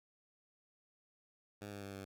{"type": "tone with pitch steps", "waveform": "10% pulse", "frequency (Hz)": [102.3, 100.66, 99.04, 97.45], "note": ["G#2", "G2", "G2", "G2"], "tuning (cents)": [-26, 46, 18, -10], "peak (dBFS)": -37, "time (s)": [1.61, 2.05], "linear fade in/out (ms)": 10, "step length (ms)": 110, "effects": []}